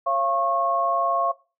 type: tone cluster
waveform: sine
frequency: 546 / 686 / 1092 Hz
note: C#5 / F5 / C#6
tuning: -26 / -31 / -26 cents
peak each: -29 / -24 / -23 dBFS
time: 0.06-1.32 s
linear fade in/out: 10 ms
effects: noise-tail reverb RT60 0.3 s tail -18 dB re dry